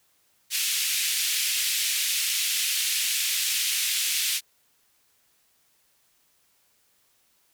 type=band-pass noise; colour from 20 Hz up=pink; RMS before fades=-26 dBFS; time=0.5-4.41 s; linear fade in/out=50 ms; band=2400 to 15000 Hz; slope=24 dB/octave; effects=white hiss -66 dBFS RMS until 7.53 s